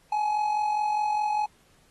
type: tone with amplitude modulation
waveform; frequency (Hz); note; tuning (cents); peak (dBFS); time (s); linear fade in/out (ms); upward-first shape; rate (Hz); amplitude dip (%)
triangle; 844; G#5; +28; -19; 0.12-1.46; 5; sine; 44.9; 50
effects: pink hiss -62 dBFS RMS until 1.9 s + AAC 32 kbps